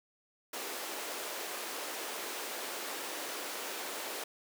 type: high-pass noise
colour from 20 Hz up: pink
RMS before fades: -40 dBFS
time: 0.53-4.24 s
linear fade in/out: 5 ms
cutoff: 340 Hz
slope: 24 dB/octave
effects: none